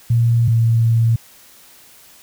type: tone pair in turn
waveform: sine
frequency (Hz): 117 / 114.72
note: A#2 / A#2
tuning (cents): +7 / -27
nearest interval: unison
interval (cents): 34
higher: first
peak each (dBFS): -11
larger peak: neither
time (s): 0.1-0.48 / 0.48-1.16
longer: second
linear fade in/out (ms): 5
effects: white hiss -46 dBFS RMS until 2.22 s